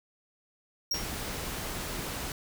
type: tone with exponential decay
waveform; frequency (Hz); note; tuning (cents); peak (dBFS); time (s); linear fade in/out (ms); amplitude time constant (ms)
square; 5588; F8; 0; -25; 0.91-1.12; 5; 45
type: noise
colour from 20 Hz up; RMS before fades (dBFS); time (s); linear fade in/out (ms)
pink; -36; 0.94-2.32; 2
effects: none